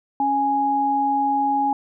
sine tone pair together, 277.2 / 830.6 Hz, C#4 / G#5, 0 / 0 cents, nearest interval octave + perfect fifth, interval 1900 cents, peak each -25 / -18 dBFS, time 0.2-1.73 s, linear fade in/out 2 ms, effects none

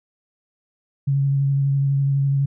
sine tone with vibrato, 138.59 Hz, C#3, in tune, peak -16 dBFS, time 1.07-2.46 s, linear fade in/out 10 ms, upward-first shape sine, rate 12 Hz, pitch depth 16 cents each way, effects none

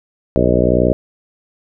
harmonic tone with a mistuned harmonic, 61 Hz, B1, 21 cents flat, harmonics 1 / 2 / 3 / 4 / 5 / 6 / 7 / 8 / 9 / 10, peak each -20 / -20 / -20 / -20 / -20 / -20 / -20 / -20 / -20 / -20 dBFS, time 0.36-0.93 s, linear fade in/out 0 ms, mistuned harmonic 10, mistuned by +32 cents, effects none

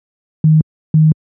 sine tone bursts at uneven times, 156.2 Hz, D#3, 7 cents sharp, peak -5 dBFS, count 2, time 0.44-0.61 / 0.94-1.12 s, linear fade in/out 2 ms, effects high-pass 100 Hz 12 dB/octave

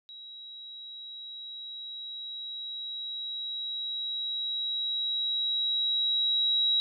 sine tone with level ramp, 3860 Hz, B7, 40 cents flat, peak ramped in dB -43 to -22 dBFS, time 0.09-6.8 s, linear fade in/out 0 ms, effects none

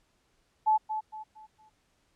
sine tone with echo, 865 Hz, A5, 30 cents flat, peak -20 dBFS, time 0.66-0.78 s, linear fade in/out 20 ms, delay 230 ms, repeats 4, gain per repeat -9 dB, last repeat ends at 1.7 s, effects pink hiss -71 dBFS RMS until 2.15 s + low-pass 9000 Hz 12 dB/octave

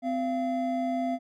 triangle tone pair together, 256.7 / 685.3 Hz, C4 / F5, -33 / -33 cents, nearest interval octave + perfect fourth, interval 1700 cents, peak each -27 dBFS, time 0.02-1.19 s, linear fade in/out 50 ms, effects none

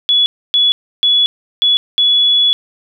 sine tone bursts at uneven times, 3400 Hz, G#7, 40 cents sharp, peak -8 dBFS, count 5, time 0.09-0.26 / 0.54-0.72 / 1.03-1.26 / 1.62-1.77 / 1.98-2.53 s, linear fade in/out 0 ms, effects none

